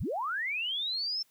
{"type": "linear sweep", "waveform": "sine", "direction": "up", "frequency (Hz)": [33.54, 5400], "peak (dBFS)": -30, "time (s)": [0, 1.23], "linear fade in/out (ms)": 10, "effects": ["white hiss -68 dBFS RMS until 1.3 s"]}